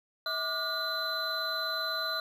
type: tone cluster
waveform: triangle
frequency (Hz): 643 / 1182 / 1438 / 4036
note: E5 / D6 / F#6 / B7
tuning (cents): -43 / +11 / -50 / +37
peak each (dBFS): -37 / -36 / -34 / -32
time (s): 0.26-2.2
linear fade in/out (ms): 2
effects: none